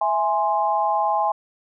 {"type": "chord", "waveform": "sine", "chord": "E augmented", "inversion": "none", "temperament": "equal", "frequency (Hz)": [659.3, 830.6, 1046.5], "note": ["E5", "G#5", "B#5"], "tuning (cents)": [0, 0, 0], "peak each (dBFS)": [-25, -20, -24], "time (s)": [0.01, 1.32], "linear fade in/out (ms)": 5, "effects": []}